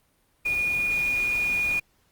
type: tone in noise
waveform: sine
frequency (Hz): 2443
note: D#7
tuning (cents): -32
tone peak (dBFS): -22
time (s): 0.45-1.8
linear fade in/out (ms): 10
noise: pink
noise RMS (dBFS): -39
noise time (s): 0.45-1.8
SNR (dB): +14
effects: pink hiss -66 dBFS RMS until 2.11 s + Opus 32 kbps